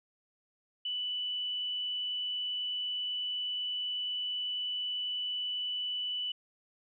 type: tone with frequency modulation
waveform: sine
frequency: 2974 Hz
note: F#7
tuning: 8 cents sharp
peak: -32 dBFS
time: 0.85-6.32 s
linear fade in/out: 5 ms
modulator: 88.2 Hz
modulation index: 0.27
effects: none